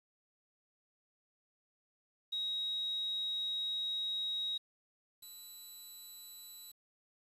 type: tone pair in turn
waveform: sine / 5% pulse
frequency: 3799 / 3961 Hz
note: A#7 / B7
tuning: +32 / +4 cents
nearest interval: minor second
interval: 72 cents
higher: second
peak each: -34 / -40 dBFS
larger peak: first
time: 2.32-4.58 / 5.22-6.72 s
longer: first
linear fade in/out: 10 ms
effects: resampled to 32000 Hz + 10-bit